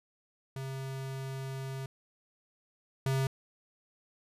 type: tone pair in turn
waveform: square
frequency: 133.9 / 133.9 Hz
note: C3 / C3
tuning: +40 / +40 cents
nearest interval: unison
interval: 0 cents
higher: neither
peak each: -37 / -28 dBFS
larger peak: second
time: 0.56-1.86 / 3.06-3.27 s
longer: first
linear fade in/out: 2 ms
effects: resampled to 32000 Hz